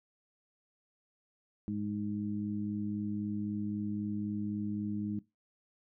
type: harmonic tone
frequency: 103.83 Hz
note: G#2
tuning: in tune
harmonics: 1 / 2 / 3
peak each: -42 / -34 / -40 dBFS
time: 1.68-5.19 s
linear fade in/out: 0 ms
effects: noise-tail reverb RT60 0.2 s tail -19 dB re dry